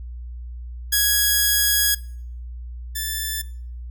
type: tone pair in turn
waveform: 5% pulse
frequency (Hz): 1661.2 / 1756.5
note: G#6 / A6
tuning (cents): 0 / -3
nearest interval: minor second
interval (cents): 97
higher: second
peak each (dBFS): -5 / -14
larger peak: first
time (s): 0.92-1.95 / 2.95-3.42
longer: first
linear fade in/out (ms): 10
effects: noise-tail reverb RT60 0.6 s tail -23 dB re dry + added 60 Hz sine -31 dBFS peak until 3.9 s